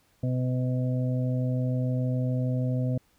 harmonic tone, 126.8 Hz, B2, 46 cents sharp, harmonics 1 / 2 / 4 / 5, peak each -25 / -31 / -37 / -39 dBFS, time 0.23-2.98 s, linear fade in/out 5 ms, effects pink hiss -66 dBFS RMS until 3.18 s

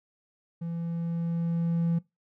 triangle tone with level ramp, 168.2 Hz, E3, 35 cents sharp, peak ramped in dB -29 to -20 dBFS, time 0.61-1.99 s, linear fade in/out 10 ms, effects noise-tail reverb RT60 0.2 s tail -22 dB re dry + tanh soft clip ceiling -16 dBFS

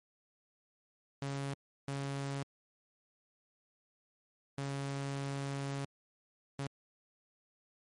sawtooth tone bursts at uneven times, 138.8 Hz, C#3, 3 cents sharp, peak -32 dBFS, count 4, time 1.22-1.54 / 1.88-2.43 / 4.58-5.85 / 6.59-6.67 s, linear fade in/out 2 ms, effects MP3 48 kbps

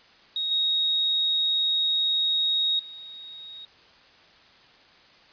sine tone with level steps, 3762 Hz, A#7, 15 cents sharp, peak -25 / -21 / -39 dBFS, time 0.36-3.65 s, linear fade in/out 2 ms, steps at 0.51 / 2.79 s, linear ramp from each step 5 ms, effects white hiss -54 dBFS RMS until 5.32 s + resampled to 11025 Hz

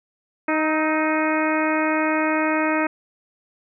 harmonic tone with a mistuned harmonic, 311.1 Hz, D#4, in tune, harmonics 1 / 2 / 3 / 4 / 5 / 6 / 7 / 8, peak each -22 / -25 / -27 / -28 / -29 / -30 / -30 / -31 dBFS, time 0.48-2.87 s, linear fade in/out 5 ms, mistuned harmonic 4, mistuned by +34 cents, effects none

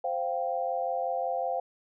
sine chord, C suspended fourth, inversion none, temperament equal, 523.3 / 698.5 / 784 Hz, C5 / F5 / G5, 0 / 0 / 0 cents, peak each -32 / -31 / -33 dBFS, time 0.04-1.6 s, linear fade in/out 5 ms, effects none

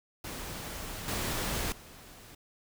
pink noise with level steps, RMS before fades -40 / -33 / -51 dBFS, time 0.24-2.35 s, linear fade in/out 5 ms, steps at 1.08 / 1.72 s, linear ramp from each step 2 ms, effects none

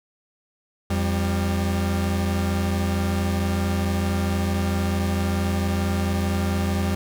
40% pulse tone pair together, 86.7 / 197.92 Hz, F2 / G3, -12 / +17 cents, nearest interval octave + major second, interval 1429 cents, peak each -22 / -24 dBFS, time 0.9-6.95 s, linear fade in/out 5 ms, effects none

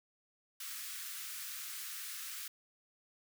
white high-pass noise, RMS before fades -44 dBFS, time 0.6-2.48 s, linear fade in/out 5 ms, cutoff 1200 Hz, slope 48 dB/octave, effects none

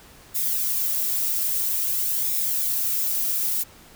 violet noise with flanger, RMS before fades -24 dBFS, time 0.34-3.64 s, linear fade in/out 20 ms, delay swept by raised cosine 0.66 to 2.76 ms, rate 0.5 Hz, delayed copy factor -0.5, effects pink hiss -49 dBFS RMS until 3.95 s

